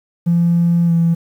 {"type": "tone with pitch glide", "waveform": "triangle", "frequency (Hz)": [170.8, 167.58], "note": ["F3", "E3"], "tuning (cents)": [-38, 29], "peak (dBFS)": -7, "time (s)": [0.26, 1.15], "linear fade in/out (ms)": 20, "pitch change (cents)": -33, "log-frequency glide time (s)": [0.86, 0.92], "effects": ["tanh soft clip ceiling -8 dBFS", "8-bit"]}